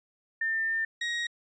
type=tone pair in turn; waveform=sine / 30% pulse; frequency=1799 / 1886.5 Hz; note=A6 / A#6; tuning=+38 / +20 cents; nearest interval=minor second; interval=82 cents; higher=second; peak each=-26 dBFS; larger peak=neither; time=0.41-0.85 / 1.01-1.27 s; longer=first; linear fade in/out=5 ms; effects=resampled to 16000 Hz